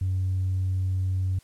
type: tone with tanh clipping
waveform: triangle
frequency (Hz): 93.5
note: F#2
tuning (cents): +19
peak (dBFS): -23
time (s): 0.01-1.39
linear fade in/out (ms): 5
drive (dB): 5
effects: white hiss -59 dBFS RMS until 1.43 s + low-pass 11000 Hz 12 dB/octave